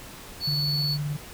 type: tone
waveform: triangle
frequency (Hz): 4435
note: C#8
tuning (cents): 0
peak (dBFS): -24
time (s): 0.4-0.98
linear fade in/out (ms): 50
type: tone with tremolo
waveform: sine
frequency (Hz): 147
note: D3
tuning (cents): +2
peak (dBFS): -25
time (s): 0.47-1.17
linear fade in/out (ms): 10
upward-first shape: sine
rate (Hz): 19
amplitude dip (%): 30
effects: pink hiss -43 dBFS RMS until 1.33 s